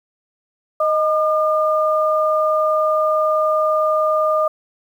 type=tone pair together; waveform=sine; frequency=622.3 / 1207 Hz; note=D#5 / D6; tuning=0 / +47 cents; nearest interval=major seventh; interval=1147 cents; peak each=-16 / -18 dBFS; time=0.8-4.48 s; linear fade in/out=5 ms; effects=8-bit